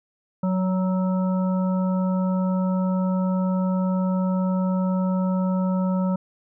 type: harmonic tone with a mistuned harmonic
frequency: 187 Hz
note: F#3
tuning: 19 cents sharp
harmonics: 1 / 3 / 5 / 7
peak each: -20 / -30 / -34 / -37 dBFS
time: 0.43-6.16 s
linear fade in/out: 5 ms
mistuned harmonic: 1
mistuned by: -17 cents
effects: none